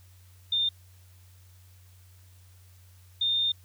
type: tone pair in turn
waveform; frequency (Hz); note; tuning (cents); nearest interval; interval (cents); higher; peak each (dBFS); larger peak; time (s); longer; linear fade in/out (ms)
sine; 3616 / 3631; A7 / A#7; +47 / -46; unison; 7; second; -23; neither; 0.52-0.69 / 3.21-3.52; second; 5
effects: added 91 Hz sine -52 dBFS peak until 3.64 s + white hiss -62 dBFS RMS until 3.64 s